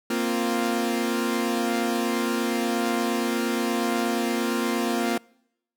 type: chord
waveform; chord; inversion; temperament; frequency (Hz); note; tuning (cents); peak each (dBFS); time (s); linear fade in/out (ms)
sawtooth; Bb suspended second; none; equal; 233.1 / 261.6 / 349.2; Bb3 / C4 / F4; 0 / 0 / 0; -22 / -25 / -24; 0.1-5.18; 5
effects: noise-tail reverb RT60 0.8 s tail -26 dB re dry